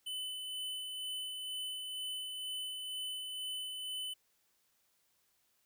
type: tone with tremolo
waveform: square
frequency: 3016 Hz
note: F#7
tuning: 32 cents sharp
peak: -38 dBFS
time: 0.06-4.14 s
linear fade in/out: 10 ms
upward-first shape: sine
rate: 2.1 Hz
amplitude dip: 30%
effects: white hiss -75 dBFS RMS until 5.65 s